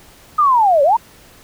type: linear two-way sweep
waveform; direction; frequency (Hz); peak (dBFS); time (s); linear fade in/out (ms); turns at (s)
sine; down then up; 1254 to 538 to 974; -9; 0.38-0.97; 10; 0.83
effects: pink hiss -45 dBFS RMS until 1.43 s